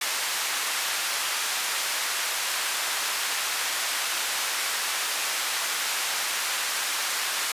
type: band-pass noise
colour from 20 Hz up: pink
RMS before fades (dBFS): -28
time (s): 0.01-7.52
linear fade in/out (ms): 5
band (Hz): 1200 to 13000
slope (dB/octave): 12
effects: resampled to 32000 Hz